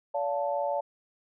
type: chord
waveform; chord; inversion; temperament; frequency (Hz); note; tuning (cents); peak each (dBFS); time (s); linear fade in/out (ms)
sine; D minor; none; equal with one note detuned; 572.9 / 698.5 / 880; D5 / F5 / A5; -43 / 0 / 0; -29 / -33 / -32; 0.14-0.81; 10
effects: none